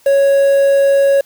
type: tone with quantisation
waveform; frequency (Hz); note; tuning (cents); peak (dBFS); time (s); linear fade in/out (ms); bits
triangle; 554; C#5; -1; -6; 0.06-1.21; 5; 5
effects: white hiss -50 dBFS RMS until 1.25 s